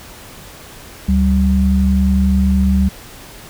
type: tone pair together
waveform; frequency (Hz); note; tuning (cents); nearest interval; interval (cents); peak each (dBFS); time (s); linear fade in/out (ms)
sine; 72 / 192.22; D2 / G3; -34 / -34; octave + perfect fourth; 1700; -13; 1.08-2.89; 10
effects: pink hiss -37 dBFS RMS until 3.49 s